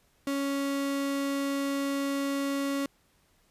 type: tone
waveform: 35% pulse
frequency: 278 Hz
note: C#4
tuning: 5 cents sharp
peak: -26 dBFS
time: 0.27-2.86 s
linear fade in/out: 2 ms
effects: pink hiss -67 dBFS RMS until 3.5 s + resampled to 32000 Hz